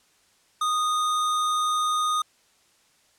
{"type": "tone with sample-and-hold", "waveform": "sine", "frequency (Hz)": 1239, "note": "D#6", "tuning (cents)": -8, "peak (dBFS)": -21, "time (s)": [0.61, 2.22], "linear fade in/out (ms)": 5, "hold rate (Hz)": 4900, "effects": ["white hiss -62 dBFS RMS until 3.18 s", "low-pass 9000 Hz 12 dB/octave"]}